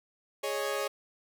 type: chord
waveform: sawtooth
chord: Ab suspended fourth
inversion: none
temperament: equal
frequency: 415.3 / 554.4 / 622.3 Hz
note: Ab4 / Db5 / Eb5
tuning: 0 / 0 / 0 cents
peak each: -31 / -29 / -35 dBFS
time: 0.43-0.88 s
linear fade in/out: 10 ms
effects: none